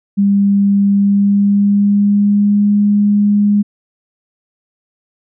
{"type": "tone with pitch glide", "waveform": "sine", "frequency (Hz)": [200, 205.4], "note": ["G3", "G#3"], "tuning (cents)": [35, -19], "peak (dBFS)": -8, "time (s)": [0.17, 3.63], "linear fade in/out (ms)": 20, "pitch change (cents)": 46, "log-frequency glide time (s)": [0.95, 2.73], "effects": []}